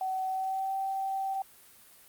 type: tone with pitch glide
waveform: sine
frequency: 756 to 774.6 Hz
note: F#5 to G5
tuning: +37 to -21 cents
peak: -29 dBFS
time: 0.01-1.42 s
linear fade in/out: 2 ms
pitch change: +42 cents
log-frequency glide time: 0.27-0.74 s
effects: white hiss -56 dBFS RMS until 2.08 s + Opus 32 kbps